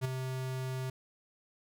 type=tone with ADSR envelope; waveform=square; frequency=130 Hz; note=C3; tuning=11 cents flat; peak=-28 dBFS; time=0.01-0.9 s; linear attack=38 ms; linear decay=11 ms; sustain=-7 dB; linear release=4 ms; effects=none